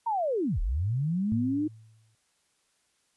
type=linear two-way sweep; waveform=sine; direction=down then up; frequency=948 to 32.82 to 313.5 Hz; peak=-25 dBFS; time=0.06-1.68 s; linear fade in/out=10 ms; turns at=0.6 s
type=tone with exponential decay; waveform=sine; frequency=110.5 Hz; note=A2; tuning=8 cents sharp; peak=-26 dBFS; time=1.32-2.15 s; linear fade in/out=0 ms; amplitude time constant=180 ms
effects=white hiss -71 dBFS RMS until 3.16 s + resampled to 24000 Hz